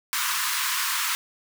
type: high-pass noise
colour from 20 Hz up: pink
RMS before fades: -26 dBFS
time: 0.13-1.15 s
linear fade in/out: 0 ms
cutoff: 960 Hz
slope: 96 dB/octave
effects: none